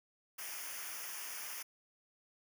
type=noise with comb filter; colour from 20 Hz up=white; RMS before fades=-44 dBFS; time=0.38-1.63 s; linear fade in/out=10 ms; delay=0.25 ms; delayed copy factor=-0.85; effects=none